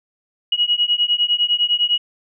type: beating tone pair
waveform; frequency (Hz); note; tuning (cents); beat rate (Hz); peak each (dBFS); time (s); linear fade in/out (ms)
sine; 2900 / 2909.9; F#7 / F#7; -35 / -30; 9.9; -18; 0.52-1.98; 5
effects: none